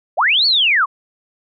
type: linear two-way sweep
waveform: sine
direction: up then down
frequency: 505 to 4540 to 1016 Hz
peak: -11 dBFS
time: 0.17-0.86 s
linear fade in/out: 20 ms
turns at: 0.46 s
effects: none